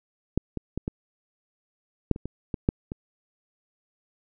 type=clicks; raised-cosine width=3 ms; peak=-9 / -17 / -16 / -15 / -6 / -23 / -19 / -15 / -7 / -19 dBFS; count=10; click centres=0.376 / 0.573 / 0.776 / 0.879 / 2.113 / 2.161 / 2.256 / 2.542 / 2.689 / 2.919 s; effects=none